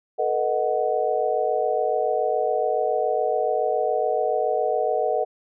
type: chord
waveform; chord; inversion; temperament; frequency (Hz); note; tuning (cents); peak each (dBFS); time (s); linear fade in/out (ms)
sine; B dominant seventh; third; equal with one note detuned; 440 / 487.1 / 622.3 / 740; A4 / B4 / D#5 / F#5; 0 / -24 / 0 / 0; -26 / -26 / -25 / -25; 0.18-5.25; 20
effects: none